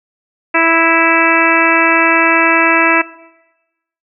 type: harmonic tone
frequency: 329.6 Hz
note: E4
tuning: in tune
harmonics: 1 / 2 / 3 / 4 / 5 / 6 / 7 / 8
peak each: -17 / -17 / -17 / -17 / -17 / -17 / -17 / -17 dBFS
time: 0.54-3.02 s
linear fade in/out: 10 ms
effects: noise-tail reverb RT60 1.0 s tail -19 dB re dry